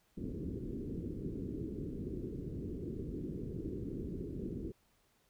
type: low-pass noise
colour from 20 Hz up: white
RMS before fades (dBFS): -41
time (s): 0.17-4.72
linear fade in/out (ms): 5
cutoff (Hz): 400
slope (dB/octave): 48
effects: pink hiss -73 dBFS RMS until 5.29 s